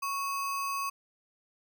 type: tone with sample-and-hold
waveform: sine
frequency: 1108.7 Hz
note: C#6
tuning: in tune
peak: -30 dBFS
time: 0.02-0.9 s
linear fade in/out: 10 ms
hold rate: 3675 Hz
effects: none